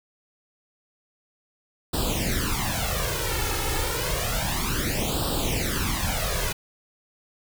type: noise with flanger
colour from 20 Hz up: pink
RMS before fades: -26 dBFS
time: 1.93-6.53 s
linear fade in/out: 10 ms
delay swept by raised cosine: 0.23 to 2.33 ms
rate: 0.3 Hz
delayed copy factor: +0.85
effects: none